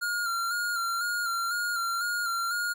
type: tone with vibrato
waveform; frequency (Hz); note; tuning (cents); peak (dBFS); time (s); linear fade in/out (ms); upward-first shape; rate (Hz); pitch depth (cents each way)
square; 1400; F6; +4; -28; 0.01-2.74; 20; square; 2; 33
effects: none